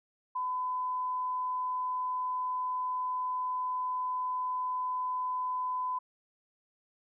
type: tone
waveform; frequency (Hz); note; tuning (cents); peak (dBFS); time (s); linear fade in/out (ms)
sine; 1008; B5; +35; -30; 0.35-5.99; 10
effects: none